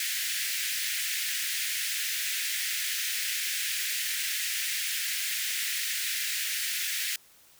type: high-pass noise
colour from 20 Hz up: pink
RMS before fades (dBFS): -31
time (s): 0-7.16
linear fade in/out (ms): 2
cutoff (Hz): 1700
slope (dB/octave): 48
effects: white hiss -58 dBFS RMS until 7.59 s